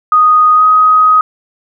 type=tone with pitch glide; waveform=sine; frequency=1242 to 1257.2 Hz; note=D#6 to D#6; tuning=-3 to +18 cents; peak=-4 dBFS; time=0.12-1.21 s; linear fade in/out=2 ms; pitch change=+21 cents; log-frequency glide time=0.55-0.63 s; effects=none